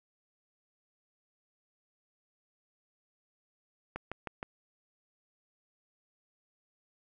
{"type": "click train", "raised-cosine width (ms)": 0.5, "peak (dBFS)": -22, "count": 4, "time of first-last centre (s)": [3.96, 4.429], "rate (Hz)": 6.4, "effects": []}